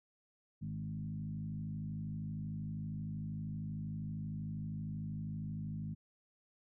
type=tone with frequency modulation; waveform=sine; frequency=156.6 Hz; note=D#3; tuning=11 cents sharp; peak=-38 dBFS; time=0.61-5.95 s; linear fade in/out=20 ms; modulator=52.8 Hz; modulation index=1.2; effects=none